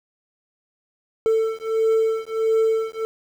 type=beating tone pair; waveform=triangle; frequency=444.4 / 445.9 Hz; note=A4 / A4; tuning=+17 / +23 cents; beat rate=1.5 Hz; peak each=-19 dBFS; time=1.26-3.05 s; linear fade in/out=0 ms; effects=8-bit